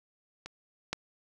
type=clicks; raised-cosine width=0.2 ms; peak=-24 / -14 dBFS; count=2; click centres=0.46 / 0.93 s; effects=none